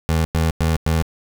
25% pulse tone bursts, 80.7 Hz, E2, 36 cents flat, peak -12 dBFS, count 4, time 0.09-1.024 s, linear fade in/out 0 ms, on 160 ms, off 98 ms, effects none

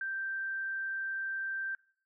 sine tone, 1568 Hz, G6, in tune, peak -33 dBFS, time 0.01-1.75 s, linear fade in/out 2 ms, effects noise-tail reverb RT60 0.5 s tail -22 dB re dry

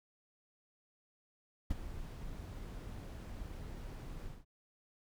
brown noise with ADSR envelope, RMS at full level -34 dBFS, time 1.7-4.45 s, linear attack 9 ms, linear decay 25 ms, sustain -11 dB, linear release 190 ms, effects none

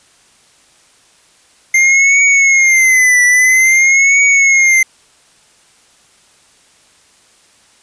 square tone with vibrato, 2101 Hz, C7, 7 cents sharp, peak -7 dBFS, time 1.74-4.83 s, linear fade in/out 5 ms, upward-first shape triangle, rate 0.5 Hz, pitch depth 120 cents each way, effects white hiss -49 dBFS RMS until 7.82 s + resampled to 22050 Hz

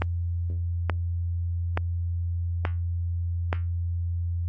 click train, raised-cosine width 0.5 ms, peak -10 dBFS, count 5, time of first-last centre 0.02-3.529 s, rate 1.14 Hz, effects added 86 Hz sine -25 dBFS peak until 4.48 s + Opus 32 kbps

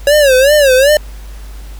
square tone with vibrato, 554.4 Hz, C#5, in tune, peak -6 dBFS, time 0.07-0.97 s, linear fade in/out 2 ms, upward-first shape sine, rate 2.6 Hz, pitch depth 150 cents each way, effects added 50 Hz sine -26 dBFS peak until 1.79 s + pink hiss -40 dBFS RMS until 1.79 s

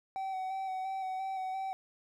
triangle tone with vibrato, 761 Hz, F#5, 48 cents sharp, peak -32 dBFS, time 0.16-1.73 s, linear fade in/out 0 ms, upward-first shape square, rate 2.9 Hz, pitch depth 19 cents each way, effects none

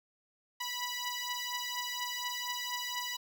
10% pulse beating tone pair, 980 / 984.2 Hz, B5 / B5, -14 / -6 cents, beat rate 4.2 Hz, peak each -29 / -30 dBFS, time 0.6-3.17 s, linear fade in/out 10 ms, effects none

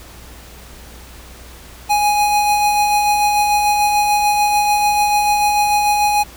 square tone with tremolo, 830.6 Hz, G#5, in tune, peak -12 dBFS, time 1.89-6.24 s, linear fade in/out 20 ms, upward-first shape sine, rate 6.8 Hz, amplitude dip 30%, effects added 60 Hz sine -39 dBFS peak until 6.36 s + pink hiss -40 dBFS RMS until 6.36 s

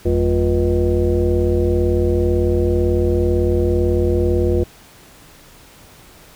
sine tone with frequency modulation, 220 Hz, A3, in tune, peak -13 dBFS, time 0.05-4.64 s, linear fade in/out 10 ms, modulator 134 Hz, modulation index 2, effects pink hiss -45 dBFS RMS until 6.35 s

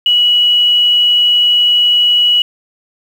sine tone with quantisation, 2928 Hz, F#7, 19 cents flat, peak -7 dBFS, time 0.06-2.42 s, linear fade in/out 2 ms, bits 6, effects none

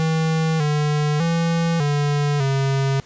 square tone with pitch steps, 160.3 / 149.1 / 167.1 / 145.6 / 136.1 Hz, E3 / D3 / E3 / D3 / C#3, -48 / +27 / +24 / -15 / -31 cents, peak -18 dBFS, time 0-3 s, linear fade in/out 0 ms, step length 600 ms, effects pink hiss -48 dBFS RMS until 3.05 s + resampled to 16000 Hz

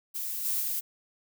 violet noise with level steps, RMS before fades -34 / -29 / -31 dBFS, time 0.14-0.81 s, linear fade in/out 20 ms, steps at 0.44 / 0.6 s, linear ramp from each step 20 ms, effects none

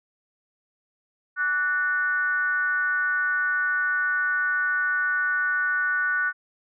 sine tone with frequency modulation, 1480 Hz, F#6, in tune, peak -21 dBFS, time 1.36-6.33 s, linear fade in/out 50 ms, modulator 327 Hz, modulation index 0.56, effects none

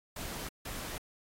pink noise bursts at uneven times, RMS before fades -41 dBFS, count 2, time 0.16-0.49 / 0.65-0.98 s, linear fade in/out 5 ms, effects AAC 48 kbps

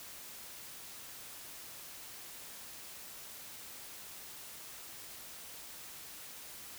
silence, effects white hiss -49 dBFS RMS until 6.78 s

